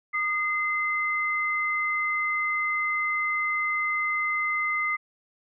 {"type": "tone pair together", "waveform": "sine", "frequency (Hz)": [1225, 2065], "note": ["D#6", "C7"], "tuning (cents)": [-27, -23], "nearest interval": "major sixth", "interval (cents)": 904, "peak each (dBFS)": [-29, -25], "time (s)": [0.13, 4.97], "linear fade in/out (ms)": 20, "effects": []}